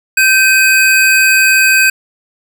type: tone pair together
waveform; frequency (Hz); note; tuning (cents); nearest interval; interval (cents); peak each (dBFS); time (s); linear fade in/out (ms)
square; 1554 / 2517; G6 / D#7; -16 / +19; minor sixth; 835; -10; 0.17-1.9; 5
effects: none